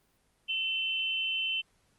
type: tone pair together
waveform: sine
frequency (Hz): 2686 / 3066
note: E7 / G7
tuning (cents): +32 / -39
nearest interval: major second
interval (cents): 229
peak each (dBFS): -32 / -31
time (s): 0.48-1.62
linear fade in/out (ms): 20
effects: pink hiss -70 dBFS RMS until 1.98 s + Opus 24 kbps